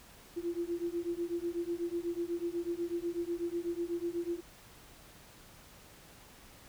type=beating tone pair; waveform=sine; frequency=339.6 / 347.7 Hz; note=F4 / F4; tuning=-48 / -8 cents; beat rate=8.1 Hz; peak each=-36 / -36 dBFS; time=0.36-4.41 s; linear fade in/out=20 ms; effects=pink hiss -56 dBFS RMS until 6.68 s